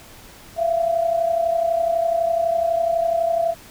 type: tone pair together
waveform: sine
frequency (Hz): 668 / 700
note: E5 / F5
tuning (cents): +23 / +4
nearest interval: minor second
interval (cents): 81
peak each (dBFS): -18 / -24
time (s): 0.56-3.55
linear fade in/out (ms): 50
effects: pink hiss -44 dBFS RMS until 3.7 s